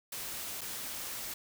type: noise with dropouts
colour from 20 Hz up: white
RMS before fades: -40 dBFS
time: 0.12-1.34 s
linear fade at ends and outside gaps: 5 ms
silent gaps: 0.61-0.614 s
effects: none